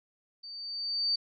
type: tone with level ramp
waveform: sine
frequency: 4600 Hz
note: D8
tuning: 37 cents flat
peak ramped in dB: -42 to -24 dBFS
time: 0.43-1.16 s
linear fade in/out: 10 ms
effects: none